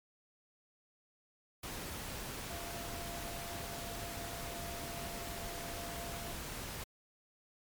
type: tone in noise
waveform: sine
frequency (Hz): 686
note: F5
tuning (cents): -31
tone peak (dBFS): -47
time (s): 2.5-6.32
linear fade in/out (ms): 5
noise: pink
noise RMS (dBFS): -43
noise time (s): 1.63-6.84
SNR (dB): -7
effects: MP3 96 kbps